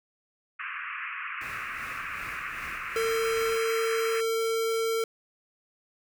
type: band-pass noise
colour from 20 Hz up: pink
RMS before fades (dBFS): -36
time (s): 0.59-4.21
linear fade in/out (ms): 10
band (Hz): 1100 to 2700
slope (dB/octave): 96
type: noise with tremolo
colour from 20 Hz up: pink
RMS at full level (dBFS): -46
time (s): 1.41-3.58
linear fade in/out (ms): 2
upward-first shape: sine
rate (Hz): 2.6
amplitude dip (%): 50
type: tone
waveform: square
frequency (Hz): 451.7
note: A4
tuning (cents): +45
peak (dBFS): -26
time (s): 2.96-5.04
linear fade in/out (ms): 2
effects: none